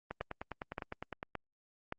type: two click trains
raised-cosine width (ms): 0.5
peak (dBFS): -22 / -24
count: 4 / 12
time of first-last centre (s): 0.21-1.924 / 0.11-1.229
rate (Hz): 1.75 / 9.83
effects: Opus 32 kbps